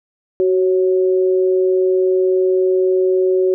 sine tone pair together, 373.8 / 549.7 Hz, F#4 / C#5, +18 / -15 cents, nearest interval perfect fifth, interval 667 cents, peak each -12 / -22 dBFS, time 0.4-3.54 s, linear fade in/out 0 ms, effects none

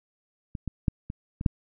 clicks, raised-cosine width 5 ms, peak -21 / -18 / -10 / -21 / -21 / -7 dBFS, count 6, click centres 0.552 / 0.677 / 0.882 / 1.101 / 1.411 / 1.462 s, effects none

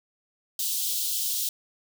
white high-pass noise, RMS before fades -28 dBFS, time 0.59-1.49 s, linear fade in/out 2 ms, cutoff 3100 Hz, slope 48 dB/octave, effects none

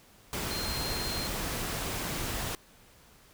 sine tone in noise, 4186 Hz, C8, in tune, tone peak -36 dBFS, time 0.51-1.27 s, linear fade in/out 0 ms, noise pink, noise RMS -34 dBFS, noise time 0.33-2.55 s, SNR -5 dB, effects pink hiss -58 dBFS RMS until 3.33 s

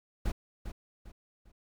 brown noise with echo, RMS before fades -30 dBFS, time 0.25-0.32 s, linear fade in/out 10 ms, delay 400 ms, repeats 3, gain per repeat -9 dB, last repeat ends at 1.52 s, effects none

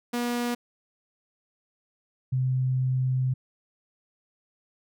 sawtooth / sine tone pair in turn, 240.9 / 129.17 Hz, B3 / C3, -43 / -22 cents, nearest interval major seventh, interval 1079 cents, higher first, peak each -22 dBFS, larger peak neither, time 0.13-0.55 / 2.32-3.34 s, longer second, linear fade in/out 10 ms, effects none

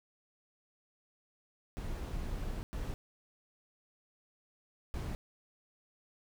brown noise bursts at uneven times, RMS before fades -38 dBFS, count 3, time 1.77-2.63 / 2.73-2.94 / 4.94-5.15 s, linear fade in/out 0 ms, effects none

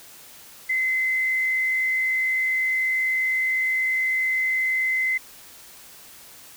sine tone with frequency modulation, 2052 Hz, C7, 34 cents flat, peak -20 dBFS, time 0.69-5.18 s, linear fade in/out 10 ms, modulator 59.4 Hz, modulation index 0.5, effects white hiss -46 dBFS RMS until 6.56 s

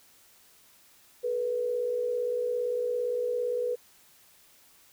sine tone pair together, 431.6 / 489.2 Hz, A4 / B4, -33 / -16 cents, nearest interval major second, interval 217 cents, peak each -35 / -27 dBFS, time 1.23-3.76 s, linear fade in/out 20 ms, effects white hiss -59 dBFS RMS until 4.92 s

